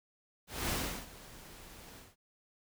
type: noise with ADSR envelope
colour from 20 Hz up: pink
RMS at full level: -33 dBFS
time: 0.47-2.16 s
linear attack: 230 ms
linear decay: 360 ms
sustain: -19 dB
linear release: 180 ms
effects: none